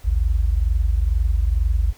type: tone pair together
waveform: sine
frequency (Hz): 53.53 / 75.7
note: A1 / D#2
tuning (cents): -47 / -47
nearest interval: tritone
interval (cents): 600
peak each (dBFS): -17 / -21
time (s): 0.04-1.93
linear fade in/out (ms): 20
effects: pink hiss -50 dBFS RMS until 1.97 s